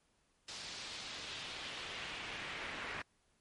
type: noise with band-pass filter sweep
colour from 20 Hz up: brown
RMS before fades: -45 dBFS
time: 0.48-3.02 s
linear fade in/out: 5 ms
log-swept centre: 4900 to 2000 Hz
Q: 1.6
effects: pink hiss -75 dBFS RMS until 3.4 s + MP3 48 kbps